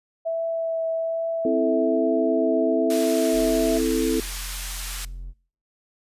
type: tone with vibrato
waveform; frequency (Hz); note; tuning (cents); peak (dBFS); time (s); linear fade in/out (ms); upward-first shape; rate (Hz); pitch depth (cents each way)
sine; 657; E5; -6; -22; 0.25-3.79; 20; triangle; 1.2; 12
type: chord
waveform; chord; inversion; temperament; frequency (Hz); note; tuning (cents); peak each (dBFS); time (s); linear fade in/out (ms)
sine; A minor; first; equal; 261.6 / 329.6 / 440; C4 / E4 / A4; 0 / 0 / 0; -24; 1.45-4.2; 2
type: band-pass noise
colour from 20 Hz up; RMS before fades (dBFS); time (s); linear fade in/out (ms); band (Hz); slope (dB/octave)
white; -34; 2.9-5.05; 2; 1000 to 11000; 12
type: tone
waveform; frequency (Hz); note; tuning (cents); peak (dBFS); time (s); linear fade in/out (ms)
triangle; 43.65; F1; 0; -30; 3.32-5.34; 50
effects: noise-tail reverb RT60 0.5 s tail -24 dB re dry + resampled to 32000 Hz